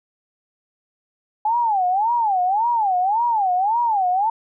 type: tone with vibrato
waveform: sine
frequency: 830.6 Hz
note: G#5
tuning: in tune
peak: -16 dBFS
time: 1.45-4.3 s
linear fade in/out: 5 ms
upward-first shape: sine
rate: 1.8 Hz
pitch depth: 250 cents each way
effects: none